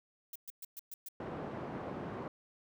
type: noise bursts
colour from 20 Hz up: violet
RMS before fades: -45 dBFS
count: 6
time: 0.33-1.086 s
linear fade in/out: 2 ms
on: 26 ms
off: 120 ms
type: band-pass noise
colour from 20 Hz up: pink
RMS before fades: -42 dBFS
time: 1.2-2.28 s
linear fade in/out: 2 ms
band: 150 to 1000 Hz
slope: 12 dB/octave
effects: none